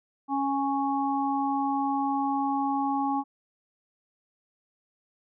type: harmonic tone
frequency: 276.3 Hz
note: C#4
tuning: 6 cents flat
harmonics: 1 / 3 / 4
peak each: -28 / -27 / -33 dBFS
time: 0.28-3.24 s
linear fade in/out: 50 ms
effects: none